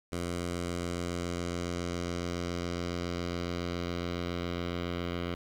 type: tone with low-pass filter sweep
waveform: 10% pulse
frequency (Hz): 87.2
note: F2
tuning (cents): -2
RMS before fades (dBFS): -35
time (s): 0.12-5.35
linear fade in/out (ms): 5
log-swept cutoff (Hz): 9500 to 3400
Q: 1.4
effects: 9-bit